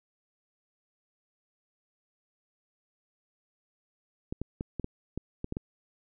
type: clicks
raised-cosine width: 3 ms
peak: -20 dBFS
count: 9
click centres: 4.325 / 4.416 / 4.609 / 4.797 / 4.844 / 5.176 / 5.444 / 5.524 / 5.569 s
effects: none